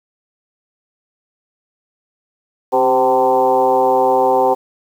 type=tone with frequency modulation; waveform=sine; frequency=644 Hz; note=E5; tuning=41 cents flat; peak=-10 dBFS; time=2.72-4.55 s; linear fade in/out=20 ms; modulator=126 Hz; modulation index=2.3; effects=high-pass 200 Hz 12 dB/octave + 7-bit